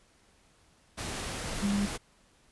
sine tone in noise, 201.8 Hz, G#3, 49 cents flat, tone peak -26 dBFS, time 1.62-1.87 s, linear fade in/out 20 ms, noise pink, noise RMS -36 dBFS, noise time 0.97-1.98 s, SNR +7 dB, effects pink hiss -64 dBFS RMS until 2.51 s + resampled to 24000 Hz

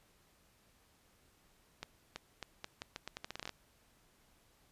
accelerating click train, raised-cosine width 0.2 ms, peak -24 dBFS, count 16, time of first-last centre 1.83-3.493 s, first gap 330 ms, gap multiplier 0.81, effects pink hiss -69 dBFS RMS until 4.71 s + resampled to 32000 Hz

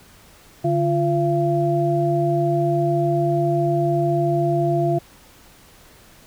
sine tone cluster, 146.1 / 346.1 / 680 Hz, D3 / F4 / F5, -9 / -16 / -46 cents, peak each -21 dBFS, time 0.64-4.99 s, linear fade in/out 10 ms, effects pink hiss -49 dBFS RMS until 6.26 s

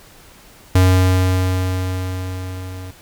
square tone with level ramp, 92.5 Hz, F#2, in tune, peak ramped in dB -9 to -30 dBFS, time 0.75-2.91 s, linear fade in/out 5 ms, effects pink hiss -45 dBFS RMS until 3.01 s

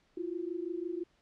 sine tone pair together, 334.1 / 360 Hz, E4 / F#4, +23 / -47 cents, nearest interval minor second, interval 130 cents, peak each -37 / -37 dBFS, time 0.17-1.04 s, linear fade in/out 5 ms, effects pink hiss -70 dBFS RMS until 1.21 s + low-pass 5000 Hz 12 dB/octave

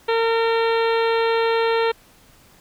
harmonic tone with a mistuned harmonic, 456.1 Hz, A#4, 38 cents flat, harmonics 1 / 2 / 3 / 4 / 5 / 6 / 7 / 8 / 9, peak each -18 / -24 / -28 / -30 / -32 / -34 / -35 / -36 / -37 dBFS, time 0.08-1.92 s, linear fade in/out 10 ms, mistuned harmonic 5, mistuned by +17 cents, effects pink hiss -52 dBFS RMS until 2.6 s

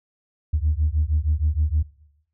sine beating tone pair, 73.42 / 79.82 Hz, D2 / D#2, 0 / +45 cents, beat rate 6.4 Hz, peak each -20 / -21 dBFS, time 0.53-1.83 s, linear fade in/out 10 ms, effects noise-tail reverb RT60 0.8 s tail -21 dB re dry + tanh soft clip ceiling -12 dBFS

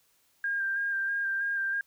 sine tone with vibrato, 1600 Hz, G6, 35 cents sharp, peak -27 dBFS, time 0.44-1.81 s, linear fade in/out 2 ms, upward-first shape square, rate 3.1 Hz, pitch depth 19 cents each way, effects white hiss -68 dBFS RMS until 1.86 s

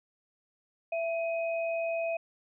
sine tone pair together, 665 / 2511 Hz, E5 / D#7, +15 / +15 cents, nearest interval octave + major seventh, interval 2300 cents, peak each -29 / -38 dBFS, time 0.92-2.17 s, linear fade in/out 5 ms, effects none

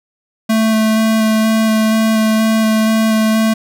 square tone with vibrato, 220 Hz, A3, in tune, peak -11 dBFS, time 0.49-3.54 s, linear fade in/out 10 ms, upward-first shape square, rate 2.1 Hz, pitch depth 9 cents each way, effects none

